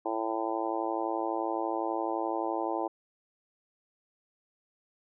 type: harmonic tone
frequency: 111.8 Hz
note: A2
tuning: 28 cents sharp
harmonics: 3 / 4 / 5 / 6 / 7 / 8 / 9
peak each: -34 / -39 / -37 / -38 / -35 / -37 / -40 dBFS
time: 0.05-2.88 s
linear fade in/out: 10 ms
effects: none